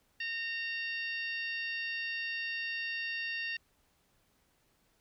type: harmonic tone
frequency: 920 Hz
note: A#5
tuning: 23 cents flat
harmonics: 2 / 3 / 4 / 5 / 6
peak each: -37 / -38 / -47 / -47 / -52 dBFS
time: 0.2-3.57 s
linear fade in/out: 5 ms
effects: pink hiss -72 dBFS RMS until 5 s